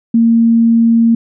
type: tone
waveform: sine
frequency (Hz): 230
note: A#3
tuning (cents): -23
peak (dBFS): -6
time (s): 0.14-1.15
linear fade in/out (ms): 5
effects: none